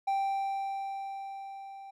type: tone with level ramp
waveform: triangle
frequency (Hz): 784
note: G5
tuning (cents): 0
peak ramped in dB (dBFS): -24 to -42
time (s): 0.07-1.91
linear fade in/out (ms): 10
effects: none